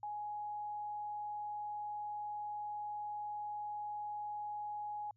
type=tone; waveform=sine; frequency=835 Hz; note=G#5; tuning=9 cents sharp; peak=-39 dBFS; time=0.03-5.11 s; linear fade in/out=2 ms; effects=added 108 Hz sine -70 dBFS peak until 5.16 s